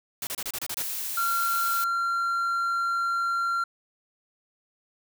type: noise bursts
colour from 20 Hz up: white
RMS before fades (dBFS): -32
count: 8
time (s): 0.22-0.823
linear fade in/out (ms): 2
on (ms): 50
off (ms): 29
type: noise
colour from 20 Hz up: blue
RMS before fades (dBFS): -32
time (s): 0.77-1.84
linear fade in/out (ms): 0
type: tone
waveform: triangle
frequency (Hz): 1376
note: F6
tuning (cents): -26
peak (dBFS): -22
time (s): 1.17-3.64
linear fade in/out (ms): 5
effects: none